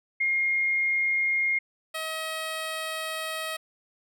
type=tone pair in turn; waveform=sine / 10% pulse; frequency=2134 / 636.6 Hz; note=C7 / D#5; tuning=+34 / +39 cents; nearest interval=octave + major sixth; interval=2095 cents; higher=first; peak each=-22 dBFS; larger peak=neither; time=0.2-1.59 / 1.94-3.57 s; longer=second; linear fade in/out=10 ms; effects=none